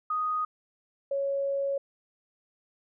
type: tone pair in turn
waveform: sine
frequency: 1244.5 / 554.4 Hz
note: D#6 / C#5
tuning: 0 / 0 cents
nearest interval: octave + major second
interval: 1400 cents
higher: first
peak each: -26 dBFS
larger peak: neither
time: 0.1-0.45 / 1.11-1.78 s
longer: second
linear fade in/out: 5 ms
effects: none